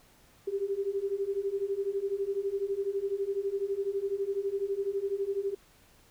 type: beating tone pair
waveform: sine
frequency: 388.5 / 400.5 Hz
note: G4 / G4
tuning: -16 / +37 cents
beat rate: 12 Hz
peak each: -33 / -31 dBFS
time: 0.47-5.55 s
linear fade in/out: 10 ms
effects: pink hiss -61 dBFS RMS until 6.1 s